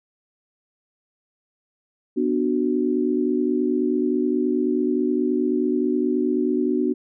sine chord, B minor, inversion none, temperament just, 246.9 / 296.3 / 370.4 Hz, B3 / D4 / F#4, 0 / +15 / +2 cents, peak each -23 dBFS, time 2.16-6.94 s, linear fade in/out 20 ms, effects none

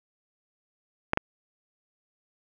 clicks, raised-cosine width 0.5 ms, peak -7 dBFS, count 2, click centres 1.134 / 1.174 s, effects none

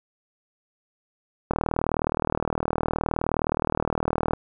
click train, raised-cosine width 1 ms, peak -9 dBFS, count 112, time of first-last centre 1.51-4.334 s, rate 39.3 Hz, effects none

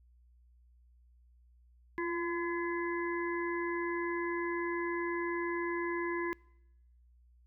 harmonic tone with a mistuned harmonic, 339.3 Hz, F4, 50 cents flat, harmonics 1 / 3 / 5 / 6, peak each -34 / -39 / -41 / -42 dBFS, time 1.98-6.33 s, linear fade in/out 0 ms, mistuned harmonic 1, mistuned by +29 cents, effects noise-tail reverb RT60 0.9 s tail -25 dB re dry + added 60 Hz sine -60 dBFS peak until 7.46 s

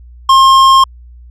triangle tone with tanh clipping, 1067 Hz, C6, 34 cents sharp, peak -5 dBFS, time 0.29-0.84 s, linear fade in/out 5 ms, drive 17 dB, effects added 60 Hz sine -33 dBFS peak until 1.3 s

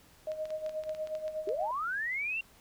sine tone with tremolo, 622.3 Hz, D#5, in tune, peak -31 dBFS, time 0.27-1.71 s, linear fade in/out 2 ms, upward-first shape sine, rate 8.3 Hz, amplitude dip 70%
clicks, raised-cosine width 0.2 ms, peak -31 dBFS, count 12, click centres 0.318 / 0.455 / 0.505 / 0.663 / 0.694 / 0.837 / 0.894 / 0.949 / 1.073 / 1.152 / 1.28 / 1.49 s
sine linear sweep, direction up, 365 to 2775 Hz, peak -31 dBFS, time 1.47-2.41 s, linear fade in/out 5 ms
effects pink hiss -60 dBFS RMS until 2.6 s

